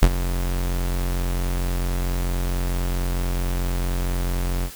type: tone with ADSR envelope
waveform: 45% pulse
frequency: 44.49 Hz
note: F1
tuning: 33 cents sharp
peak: -7 dBFS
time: 0.02-4.71 s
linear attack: 10 ms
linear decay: 57 ms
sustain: -14 dB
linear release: 71 ms
effects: white hiss -40 dBFS RMS until 4.75 s